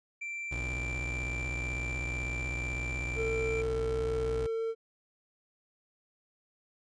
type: tone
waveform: triangle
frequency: 2349 Hz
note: D7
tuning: in tune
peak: -34 dBFS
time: 0.21-3.62 s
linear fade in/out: 10 ms
type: tone with vibrato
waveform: 30% pulse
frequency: 61.74 Hz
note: B1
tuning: in tune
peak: -32 dBFS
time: 0.51-4.47 s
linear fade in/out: 10 ms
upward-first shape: square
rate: 16 Hz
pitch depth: 180 cents each way
type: tone with pitch glide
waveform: triangle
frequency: 448.9 to 451.8 Hz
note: A4 to A4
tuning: +35 to +46 cents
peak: -28 dBFS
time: 3.15-4.75 s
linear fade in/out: 50 ms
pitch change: +11 cents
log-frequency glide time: 4.09-4.63 s
effects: resampled to 22050 Hz